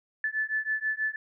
sine beating tone pair, 1739 / 1745.2 Hz, A6 / A6, -21 / -15 cents, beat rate 6.2 Hz, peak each -30 dBFS, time 0.24-1.16 s, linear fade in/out 2 ms, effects none

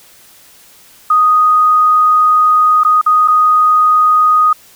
sine tone with dropouts, 1244 Hz, D#6, 1 cent flat, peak -6 dBFS, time 1.1-4.53 s, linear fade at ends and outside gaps 5 ms, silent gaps 2.835-2.848 / 3.014-3.062 / 3.277-3.282 s, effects white hiss -43 dBFS RMS until 4.75 s

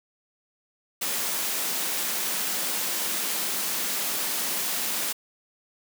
white high-pass noise, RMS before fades -28 dBFS, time 1.01-5.13 s, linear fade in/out 10 ms, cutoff 160 Hz, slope 96 dB/octave, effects none

